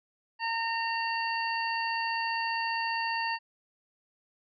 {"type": "harmonic tone", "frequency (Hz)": 915, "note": "A#5", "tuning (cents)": -32, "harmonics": [1, 2, 3, 5], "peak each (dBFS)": [-31, -34, -36, -38], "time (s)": [0.39, 3.39], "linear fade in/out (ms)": 50, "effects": []}